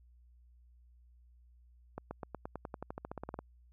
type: accelerating click train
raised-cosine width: 1 ms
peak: -26 dBFS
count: 18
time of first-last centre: 1.98-3.39 s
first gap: 130 ms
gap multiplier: 0.94
effects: added 60 Hz sine -59 dBFS peak until 3.72 s